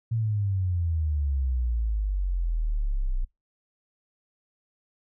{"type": "exponential sweep", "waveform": "sine", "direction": "down", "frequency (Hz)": [116, 30.14], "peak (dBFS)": -23, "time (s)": [0.11, 3.25], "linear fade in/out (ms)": 10, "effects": ["noise-tail reverb RT60 0.2 s tail -25 dB re dry"]}